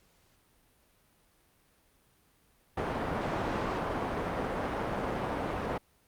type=low-pass noise; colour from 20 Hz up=white; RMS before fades=-33 dBFS; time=2.77-5.78 s; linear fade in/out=5 ms; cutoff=900 Hz; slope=12 dB/octave; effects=pink hiss -67 dBFS RMS until 6.07 s + Opus 48 kbps